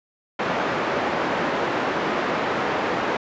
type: band-pass noise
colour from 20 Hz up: pink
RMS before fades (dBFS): -24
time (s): 0.39-3.17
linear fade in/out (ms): 5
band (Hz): 300 to 1800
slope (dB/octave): 12
effects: resampled to 16000 Hz